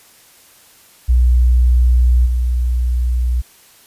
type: tone with level steps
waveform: sine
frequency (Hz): 61.2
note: B1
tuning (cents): -15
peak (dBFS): -8 / -13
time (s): 1.08-3.42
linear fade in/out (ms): 20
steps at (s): 2.25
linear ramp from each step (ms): 20
effects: white hiss -47 dBFS RMS until 3.86 s + resampled to 32000 Hz